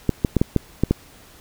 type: clicks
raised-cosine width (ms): 3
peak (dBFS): -3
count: 7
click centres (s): 0.093 / 0.248 / 0.367 / 0.415 / 0.563 / 0.836 / 0.91
effects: pink hiss -48 dBFS RMS until 1.4 s